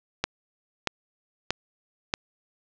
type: click train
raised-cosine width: 0.2 ms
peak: -6 dBFS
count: 4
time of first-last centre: 0.24-2.139 s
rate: 1.58 Hz
effects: low-pass 6000 Hz 12 dB/octave